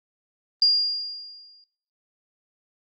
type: tone with exponential decay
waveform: sine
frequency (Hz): 4816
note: D8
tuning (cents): +43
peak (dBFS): -13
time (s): 0.62-1.64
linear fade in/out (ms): 1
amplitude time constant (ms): 220
effects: noise-tail reverb RT60 0.5 s tail -22 dB re dry + Opus 24 kbps